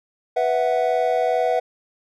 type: chord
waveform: triangle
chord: B suspended fourth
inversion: none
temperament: just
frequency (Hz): 493.9 / 658.5 / 740.8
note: B4 / E5 / F#5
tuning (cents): 0 / -2 / +2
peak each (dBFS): -20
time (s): 0.36-1.6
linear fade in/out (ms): 10
effects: none